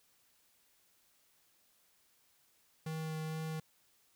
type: tone with vibrato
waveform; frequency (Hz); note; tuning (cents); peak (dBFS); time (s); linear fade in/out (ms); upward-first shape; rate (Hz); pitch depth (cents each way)
square; 158.1; D#3; +28; -38; 2.86-3.6; 5; sine; 2.2; 9
effects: white hiss -71 dBFS RMS until 4.15 s